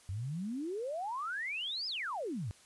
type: exponential two-way sweep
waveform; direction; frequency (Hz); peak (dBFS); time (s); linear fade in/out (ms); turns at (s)
sine; up then down; 89.6 to 5200 to 89.6; -35; 0.09-2.51; 0; 1.87
effects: white hiss -61 dBFS RMS until 2.65 s + resampled to 24000 Hz